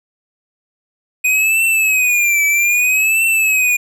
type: tone with vibrato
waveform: square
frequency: 2489 Hz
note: D#7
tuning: in tune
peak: -12 dBFS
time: 1.24-3.77 s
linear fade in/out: 10 ms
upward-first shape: triangle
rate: 0.62 Hz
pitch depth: 140 cents each way
effects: none